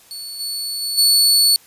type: tone with level steps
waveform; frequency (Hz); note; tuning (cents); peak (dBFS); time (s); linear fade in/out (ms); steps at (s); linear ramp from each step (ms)
sawtooth; 4435; C#8; 0; -26 / -20 / -18 / -8; 0.11-1.56; 0; 0.39 / 0.81 / 0.97; 20
effects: white hiss -49 dBFS RMS until 1.66 s + resampled to 32000 Hz